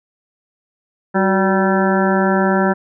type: harmonic tone with a mistuned harmonic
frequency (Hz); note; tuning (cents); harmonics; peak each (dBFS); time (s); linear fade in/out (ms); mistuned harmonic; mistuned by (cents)
193.1; G3; -26; 1 / 2 / 3 / 4 / 5 / 7 / 8 / 9; -16 / -19 / -21 / -22 / -23 / -24 / -25 / -26; 1.14-2.74; 20; 2; -63
effects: none